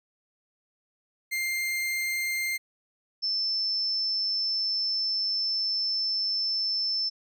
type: tone pair in turn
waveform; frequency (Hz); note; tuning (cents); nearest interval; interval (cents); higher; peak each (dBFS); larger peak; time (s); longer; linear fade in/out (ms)
40% pulse / sine; 2103 / 5299; C7 / E8; +8 / +8; octave + major third; 1600; second; -26 / -25; second; 1.31-2.58 / 3.22-7.1; second; 20
effects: none